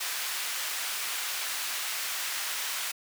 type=high-pass noise; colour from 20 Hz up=pink; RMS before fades=-33 dBFS; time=0-2.92 s; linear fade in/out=10 ms; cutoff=1500 Hz; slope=12 dB/octave; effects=none